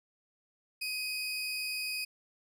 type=tone pair together; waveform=30% pulse; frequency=2512 / 4742 Hz; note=D#7 / D8; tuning=+16 / +16 cents; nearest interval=major seventh; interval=1100 cents; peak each=-32 / -37 dBFS; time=0.81-2.05 s; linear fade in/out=10 ms; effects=none